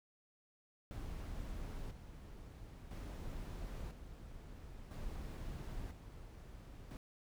brown noise with tremolo, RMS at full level -45 dBFS, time 0.91-6.97 s, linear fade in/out 0 ms, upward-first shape square, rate 0.5 Hz, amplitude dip 55%, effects none

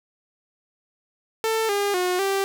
sawtooth tone with pitch steps, 445.3 / 404.7 / 362 / 391.5 Hz, A4 / G#4 / F#4 / G4, +21 / -45 / -38 / -2 cents, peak -17 dBFS, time 1.44-2.44 s, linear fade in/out 0 ms, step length 250 ms, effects none

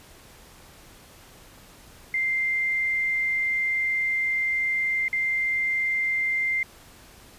sine tone with dropouts, 2093 Hz, C7, in tune, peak -22 dBFS, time 2.14-6.63 s, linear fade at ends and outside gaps 2 ms, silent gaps 5.082-5.129 s, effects pink hiss -50 dBFS RMS until 7.38 s + resampled to 32000 Hz

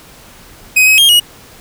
45% pulse tone with pitch steps, 2517 / 2550 / 3223 / 2898 Hz, D#7 / D#7 / G7 / F#7, +19 / +42 / +47 / -37 cents, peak -5 dBFS, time 0.76-1.2 s, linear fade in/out 10 ms, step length 110 ms, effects pink hiss -39 dBFS RMS until 1.6 s

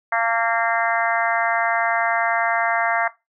harmonic tone with a mistuned harmonic, 230 Hz, A#3, 23 cents flat, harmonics 3 / 4 / 5 / 6 / 7 / 8 / 9, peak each -23 / -24 / -25 / -26 / -26 / -27 / -28 dBFS, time 0.12-3.08 s, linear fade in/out 5 ms, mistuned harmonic 4, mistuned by -20 cents, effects noise-tail reverb RT60 0.2 s tail -17 dB re dry

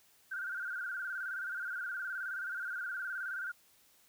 sine tone with vibrato, 1483 Hz, F#6, 4 cents sharp, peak -36 dBFS, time 0.31-3.52 s, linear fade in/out 10 ms, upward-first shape square, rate 19 Hz, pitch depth 70 cents each way, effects white hiss -66 dBFS RMS until 4.08 s

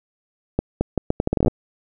accelerating click train, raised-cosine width 2 ms, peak -5 dBFS, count 14, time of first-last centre 0.59-1.481 s, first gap 220 ms, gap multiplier 0.76, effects none

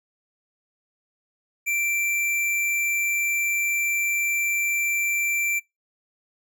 square tone, 2349 Hz, D7, in tune, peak -23 dBFS, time 1.66-5.6 s, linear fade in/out 20 ms, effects noise-tail reverb RT60 0.2 s tail -24 dB re dry

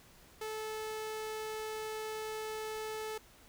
sawtooth tone, 434.8 Hz, A4, 21 cents flat, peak -34 dBFS, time 0.41-3.18 s, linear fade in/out 5 ms, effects pink hiss -60 dBFS RMS until 3.48 s

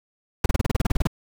brown noise bursts, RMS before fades -18 dBFS, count 13, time 0.44-1.072 s, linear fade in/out 5 ms, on 20 ms, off 31 ms, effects none

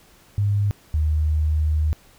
sine tone pair in turn, 101.9 / 76.91 Hz, G#2 / D#2, -32 / -20 cents, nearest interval perfect fourth, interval 488 cents, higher first, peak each -17 dBFS, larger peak neither, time 0.38-0.71 / 0.94-1.93 s, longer second, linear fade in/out 0 ms, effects pink hiss -53 dBFS RMS until 2.18 s

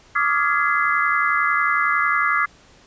sine tone cluster, 1159 / 1230 / 1392 / 1677 / 2046 Hz, D6 / D#6 / F6 / G#6 / C7, -23 / -20 / -6 / +16 / -39 cents, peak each -23 dBFS, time 0.15-2.46 s, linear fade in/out 10 ms, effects pink hiss -51 dBFS RMS until 2.86 s + resampled to 16000 Hz

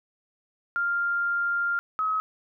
sine tone pair in turn, 1396.9 / 1277.4 Hz, F6 / D#6, 0 / +45 cents, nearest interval major second, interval 155 cents, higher first, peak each -23 dBFS, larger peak neither, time 0.76-1.79 / 1.99-2.2 s, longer first, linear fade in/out 0 ms, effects none

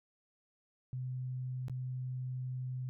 sine tone with dropouts, 127.7 Hz, C3, 42 cents flat, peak -36 dBFS, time 0.93-2.89 s, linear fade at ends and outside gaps 0 ms, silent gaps 1.683-1.697 s, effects none

